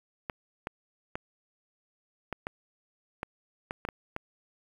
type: clicks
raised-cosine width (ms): 0.5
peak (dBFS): -18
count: 10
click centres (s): 0.298 / 0.671 / 1.155 / 2.327 / 2.469 / 3.231 / 3.709 / 3.851 / 3.888 / 4.164
effects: 8-bit